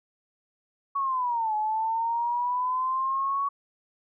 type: linear two-way sweep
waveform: sine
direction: down then up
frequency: 1124 to 848 to 1124 Hz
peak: -24 dBFS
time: 0.95-3.49 s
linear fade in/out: 10 ms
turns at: 1.55 s
effects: none

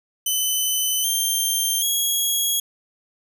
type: tone with pitch steps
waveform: 10% pulse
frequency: 3024 / 3166 / 3314 Hz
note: F#7 / G7 / G#7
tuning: +37 / +17 / -4 cents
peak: -12 dBFS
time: 0.26-2.6 s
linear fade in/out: 5 ms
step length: 780 ms
effects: none

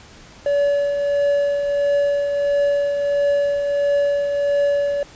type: tone with tremolo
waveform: triangle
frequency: 571 Hz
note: D5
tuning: 49 cents flat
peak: -12 dBFS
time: 0.46-5.03 s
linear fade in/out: 2 ms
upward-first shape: triangle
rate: 1.5 Hz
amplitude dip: 45%
effects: pink hiss -44 dBFS RMS until 5.15 s + resampled to 16000 Hz

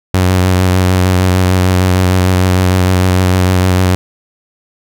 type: tone with vibrato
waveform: sawtooth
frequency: 92.1 Hz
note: F#2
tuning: 7 cents flat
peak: -4 dBFS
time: 0.14-3.95 s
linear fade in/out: 0 ms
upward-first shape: sine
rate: 6.6 Hz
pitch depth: 26 cents each way
effects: none

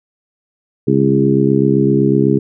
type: harmonic tone with a mistuned harmonic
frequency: 67.9 Hz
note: C#2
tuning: 35 cents flat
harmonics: 2 / 3 / 4 / 5 / 6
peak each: -16 / -16 / -16 / -16 / -16 dBFS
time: 0.87-2.39 s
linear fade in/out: 10 ms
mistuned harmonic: 2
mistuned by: +18 cents
effects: none

